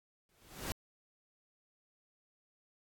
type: noise with exponential growth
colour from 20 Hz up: pink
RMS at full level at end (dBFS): -36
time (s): 0.29-0.72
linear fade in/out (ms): 1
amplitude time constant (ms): 92
effects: AAC 64 kbps